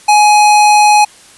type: tone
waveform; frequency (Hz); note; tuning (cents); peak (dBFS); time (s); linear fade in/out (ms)
square; 838; G#5; +15; -5; 0.08-1.05; 10
effects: white hiss -40 dBFS RMS until 1.37 s + resampled to 24000 Hz